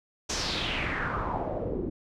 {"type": "noise with low-pass filter sweep", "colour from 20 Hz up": "pink", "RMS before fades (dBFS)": -31, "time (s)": [0.29, 1.9], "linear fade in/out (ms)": 10, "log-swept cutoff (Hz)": [6500, 310], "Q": 3.9, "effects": []}